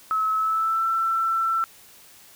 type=tone with pitch glide; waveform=sine; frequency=1292 to 1338.3 Hz; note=E6 to E6; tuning=-35 to +26 cents; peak=-20 dBFS; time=0.11-1.64 s; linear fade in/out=0 ms; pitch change=+61 cents; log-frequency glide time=0.34-0.86 s; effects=white hiss -50 dBFS RMS until 2.35 s